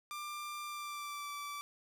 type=tone with pitch glide; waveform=sawtooth; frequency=1189 to 1160.5 Hz; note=D6 to D6; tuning=+21 to -21 cents; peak=-37 dBFS; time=0.11-1.61 s; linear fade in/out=0 ms; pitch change=-42 cents; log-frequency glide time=0.65-1.32 s; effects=none